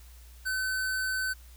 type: tone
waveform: square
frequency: 1522 Hz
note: F#6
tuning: 48 cents sharp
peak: -29 dBFS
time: 0.45-1.34 s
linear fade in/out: 20 ms
effects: added 60 Hz sine -48 dBFS peak until 1.56 s + white hiss -58 dBFS RMS until 1.56 s